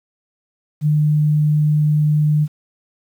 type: tone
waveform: sine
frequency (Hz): 150.8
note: D3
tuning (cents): +46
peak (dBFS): -12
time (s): 0.81-2.48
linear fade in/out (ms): 50
effects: 8-bit